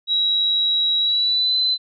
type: tone with pitch glide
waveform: sine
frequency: 3867 to 4036 Hz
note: B7 to B7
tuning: -37 to +37 cents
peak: -16 dBFS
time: 0.07-1.78 s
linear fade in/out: 50 ms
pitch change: +74 cents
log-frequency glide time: 0.99-1.57 s
effects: none